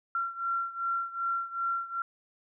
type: beating tone pair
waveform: sine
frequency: 1366 / 1368.6 Hz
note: F6 / F6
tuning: -39 / -35 cents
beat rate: 2.6 Hz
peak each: -31 / -34 dBFS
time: 0.15-2.02 s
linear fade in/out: 2 ms
effects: none